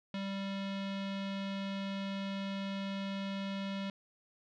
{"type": "tone with low-pass filter", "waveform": "square", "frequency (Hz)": 196, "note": "G3", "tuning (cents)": 0, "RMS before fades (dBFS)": -38, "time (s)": [0.14, 3.9], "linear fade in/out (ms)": 2, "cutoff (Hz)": 3500, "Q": 2.4, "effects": []}